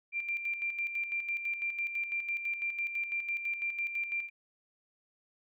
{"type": "tone with tremolo", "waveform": "sine", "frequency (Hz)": 2371, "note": "D7", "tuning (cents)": 16, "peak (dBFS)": -30, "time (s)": [0.12, 4.3], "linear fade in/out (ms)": 50, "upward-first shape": "square", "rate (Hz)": 6, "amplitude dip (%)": 55, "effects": []}